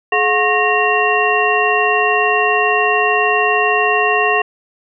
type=tone cluster; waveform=sine; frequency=424.3 / 722 / 1085 / 1858 / 2751 Hz; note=G#4 / F#5 / C#6 / A#6 / F7; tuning=+37 / -43 / -37 / -6 / -27 cents; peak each=-18 dBFS; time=0.12-4.42 s; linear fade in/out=5 ms; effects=none